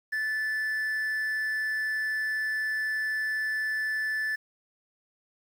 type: tone with amplitude modulation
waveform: triangle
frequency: 1748 Hz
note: A6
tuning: 12 cents flat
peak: -24 dBFS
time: 0.12-4.36 s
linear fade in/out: 10 ms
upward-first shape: sine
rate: 237 Hz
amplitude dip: 25%
effects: 9-bit